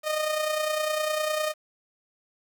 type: tone with amplitude modulation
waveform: sawtooth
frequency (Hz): 615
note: D#5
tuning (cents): -20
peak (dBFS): -19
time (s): 0.03-1.54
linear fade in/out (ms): 50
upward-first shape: sine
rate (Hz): 29.9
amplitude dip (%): 50
effects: 9-bit